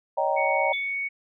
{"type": "chord", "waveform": "sine", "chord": "Eb dominant seventh", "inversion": "third", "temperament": "just", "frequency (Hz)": [560, 622.3, 777.8, 933.4], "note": ["Db5", "Eb5", "G5", "Bb5"], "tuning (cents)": [18, 0, -14, 2], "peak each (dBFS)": -27, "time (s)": [0.17, 0.73], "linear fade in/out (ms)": 10}
{"type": "tone", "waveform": "sine", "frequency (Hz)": 2226, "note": "C#7", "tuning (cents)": 7, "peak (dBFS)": -26, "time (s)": [0.36, 1.09], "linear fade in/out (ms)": 20}
{"type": "tone with exponential decay", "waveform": "sine", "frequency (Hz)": 3477, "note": "A7", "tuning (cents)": -21, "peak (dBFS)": -28, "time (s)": [0.73, 0.95], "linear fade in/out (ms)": 5, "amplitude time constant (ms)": 46}
{"effects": []}